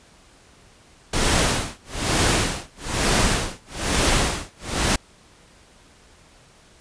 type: noise with tremolo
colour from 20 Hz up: pink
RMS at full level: -18 dBFS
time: 1.13-4.96 s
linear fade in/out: 5 ms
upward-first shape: sine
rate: 1.1 Hz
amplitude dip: 100%
effects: pink hiss -52 dBFS RMS until 6.8 s + resampled to 22050 Hz